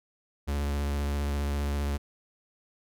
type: tone with vibrato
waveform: 45% pulse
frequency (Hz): 71.6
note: D2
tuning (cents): -43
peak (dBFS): -27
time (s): 0.47-1.98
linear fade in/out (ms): 20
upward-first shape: triangle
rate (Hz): 15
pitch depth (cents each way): 29
effects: none